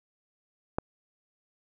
click, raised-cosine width 1 ms, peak -13 dBFS, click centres 0.785 s, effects none

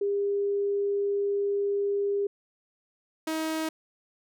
sine / sawtooth tone pair in turn, 402.7 / 317.5 Hz, G4 / D#4, +47 / +35 cents, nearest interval major third, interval 412 cents, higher first, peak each -24 dBFS, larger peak neither, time 0.01-2.27 / 3.27-3.69 s, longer first, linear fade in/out 5 ms, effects none

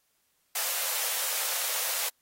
white high-pass noise, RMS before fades -30 dBFS, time 0.55-2.09 s, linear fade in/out 5 ms, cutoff 460 Hz, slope 96 dB/octave, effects white hiss -72 dBFS RMS until 2.21 s + AAC 48 kbps

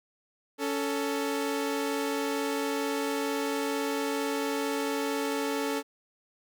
sawtooth tone pair together, 280 / 442.2 Hz, C#4 / A4, +18 / +9 cents, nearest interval minor sixth, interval 791 cents, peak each -27 dBFS, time 0.58-5.83 s, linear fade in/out 50 ms, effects none

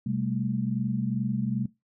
sine tone cluster, 129.1 / 198.1 / 220.6 Hz, C3 / G3 / A3, -23 / +18 / +5 cents, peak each -30 dBFS, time 0.06-1.66 s, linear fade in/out 5 ms, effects noise-tail reverb RT60 0.2 s tail -20 dB re dry

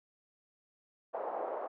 white band-pass noise, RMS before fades -38 dBFS, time 1.13-1.68 s, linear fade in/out 20 ms, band 460 to 820 Hz, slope 24 dB/octave, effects none

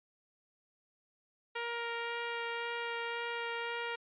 10% pulse tone with vibrato, 468.8 Hz, A#4, 10 cents sharp, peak -27 dBFS, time 1.55-3.96 s, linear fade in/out 10 ms, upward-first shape sine, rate 1.9 Hz, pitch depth 8 cents each way, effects resampled to 8000 Hz

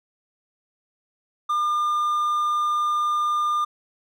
triangle tone, 1204 Hz, D6, 43 cents sharp, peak -18 dBFS, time 1.49-3.65 s, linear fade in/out 10 ms, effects none

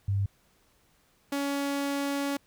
sine / sawtooth tone pair in turn, 99.1 / 281 Hz, G2 / C#4, +19 / +24 cents, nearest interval octave + tritone, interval 1805 cents, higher second, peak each -24 dBFS, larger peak neither, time 0.08-0.26 / 1.32-2.37 s, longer second, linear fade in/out 5 ms, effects pink hiss -66 dBFS RMS until 2.46 s

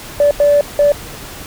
sine tone bursts at uneven times, 580 Hz, D5, 22 cents flat, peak -6 dBFS, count 3, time 0.2-0.31 / 0.4-0.61 / 0.79-0.92 s, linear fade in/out 2 ms, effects tanh soft clip ceiling -3 dBFS + pink hiss -31 dBFS RMS until 1.46 s

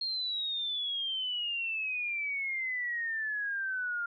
sine exponential sweep, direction down, 4253 to 1396.9 Hz, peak -31 dBFS, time 0.01-4.06 s, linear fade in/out 5 ms, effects none

